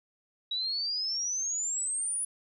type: exponential sweep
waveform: sine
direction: up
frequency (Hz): 3849 to 9956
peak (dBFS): -29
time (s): 0.51-2.25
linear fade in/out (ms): 5
effects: none